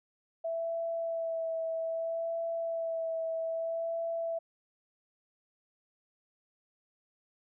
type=tone with vibrato; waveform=sine; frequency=659.3 Hz; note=E5; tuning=in tune; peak=-31 dBFS; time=0.44-4.39 s; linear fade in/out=10 ms; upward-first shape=sine; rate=0.62 Hz; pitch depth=18 cents each way; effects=none